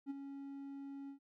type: tone with ADSR envelope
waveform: triangle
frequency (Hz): 277.2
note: C#4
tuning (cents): 0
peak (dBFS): -35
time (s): 0.06-1.19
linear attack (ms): 43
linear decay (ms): 20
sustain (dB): -8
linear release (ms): 100
effects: none